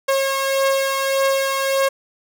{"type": "beating tone pair", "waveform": "sawtooth", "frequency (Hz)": [542, 543.7], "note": ["C#5", "C#5"], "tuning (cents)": [-39, -34], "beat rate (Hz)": 1.7, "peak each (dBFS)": [-14, -20], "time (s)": [0.08, 1.89], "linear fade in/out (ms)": 10, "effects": []}